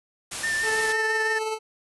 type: noise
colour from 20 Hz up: white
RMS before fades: -31 dBFS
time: 0.31-0.93 s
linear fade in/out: 10 ms
type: tone with vibrato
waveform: triangle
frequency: 1788 Hz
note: A6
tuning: 27 cents sharp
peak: -22 dBFS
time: 0.43-1.39 s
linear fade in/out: 10 ms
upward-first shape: triangle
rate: 6 Hz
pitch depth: 29 cents each way
type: tone with tremolo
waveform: 25% pulse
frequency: 437.7 Hz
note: A4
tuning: 9 cents flat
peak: -21 dBFS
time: 0.62-1.59 s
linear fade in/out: 50 ms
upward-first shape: sine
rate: 19 Hz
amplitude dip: 35%
effects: resampled to 24000 Hz